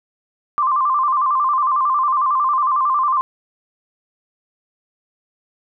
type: tone with vibrato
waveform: sine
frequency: 1110 Hz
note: C#6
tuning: 2 cents sharp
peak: -14 dBFS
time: 0.58-3.21 s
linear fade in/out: 0 ms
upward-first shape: square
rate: 11 Hz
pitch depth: 100 cents each way
effects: none